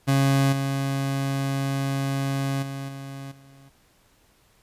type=tone with level steps; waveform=30% pulse; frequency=137 Hz; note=C#3; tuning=20 cents flat; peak=-15 / -21 / -28 / -32 / -46 dBFS; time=0.07-3.7 s; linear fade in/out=20 ms; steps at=0.52 / 2.62 / 2.88 / 3.31 s; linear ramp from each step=10 ms; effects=pink hiss -61 dBFS RMS until 4.62 s + resampled to 32000 Hz